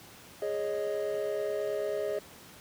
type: chord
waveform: triangle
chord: Ab suspended fourth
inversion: none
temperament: just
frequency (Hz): 415.3 / 553.7 / 623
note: Ab4 / Db5 / Eb5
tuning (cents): 0 / -2 / +2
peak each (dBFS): -31 / -34 / -32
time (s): 0.42-2.19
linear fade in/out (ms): 2
effects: pink hiss -51 dBFS RMS until 2.6 s + high-pass 100 Hz 12 dB/octave